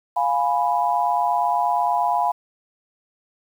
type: chord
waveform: sine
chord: F diminished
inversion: none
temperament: equal with one note detuned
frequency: 702.1 / 830.6 / 987.8 Hz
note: F5 / Ab5 / Cb6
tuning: +9 / 0 / 0 cents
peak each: -22 dBFS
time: 0.16-2.32 s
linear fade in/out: 10 ms
effects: 8-bit